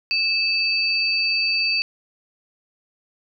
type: tone pair together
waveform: sine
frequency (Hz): 2622 / 4595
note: E7 / D8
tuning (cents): -10 / -39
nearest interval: minor seventh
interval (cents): 971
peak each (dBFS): -21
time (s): 0.11-1.82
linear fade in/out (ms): 0
effects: none